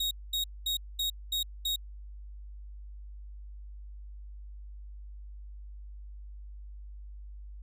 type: tone bursts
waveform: 40% pulse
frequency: 3768 Hz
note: A#7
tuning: 18 cents sharp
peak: -27 dBFS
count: 6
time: 0-1.76 s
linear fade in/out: 5 ms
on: 110 ms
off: 220 ms
effects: added 50 Hz sine -42 dBFS peak until 7.62 s